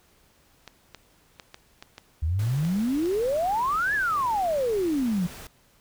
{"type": "clicks", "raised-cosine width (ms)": 0.2, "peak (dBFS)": -23, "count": 8, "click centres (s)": [0.677, 0.947, 1.398, 1.544, 1.825, 1.981, 2.65, 3.058]}
{"type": "exponential two-way sweep", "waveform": "sine", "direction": "up then down", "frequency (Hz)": [73.42, 1758, 167], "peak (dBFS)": -22, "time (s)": [2.22, 5.27], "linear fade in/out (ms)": 10, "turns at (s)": 3.94}
{"type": "noise", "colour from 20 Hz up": "pink", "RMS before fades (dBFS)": -42, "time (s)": [2.39, 5.47], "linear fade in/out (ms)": 2}
{"effects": ["pink hiss -61 dBFS RMS until 5.8 s"]}